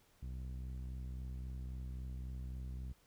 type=tone with low-pass filter; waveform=sawtooth; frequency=63.7 Hz; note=C2; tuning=46 cents flat; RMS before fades=-44 dBFS; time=0.22-2.93 s; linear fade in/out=10 ms; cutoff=160 Hz; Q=0.7; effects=pink hiss -70 dBFS RMS until 3.06 s